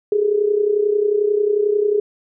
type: tone with amplitude modulation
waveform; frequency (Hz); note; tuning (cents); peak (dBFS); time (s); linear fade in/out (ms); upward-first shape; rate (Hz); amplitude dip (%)
sine; 415.3; G#4; 0; -11; 0.12-2; 2; sine; 31.2; 70
effects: none